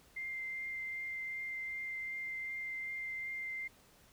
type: tone with vibrato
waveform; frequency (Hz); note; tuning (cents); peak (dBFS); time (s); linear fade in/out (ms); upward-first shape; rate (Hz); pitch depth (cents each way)
sine; 2093; C7; 0; -38; 0.16-3.68; 10; triangle; 2.6; 10
effects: pink hiss -64 dBFS RMS until 4.12 s